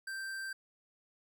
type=tone with tanh clipping; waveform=sine; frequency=1568 Hz; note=G6; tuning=in tune; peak=-40 dBFS; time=0.07-0.53 s; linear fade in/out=5 ms; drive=18 dB; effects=none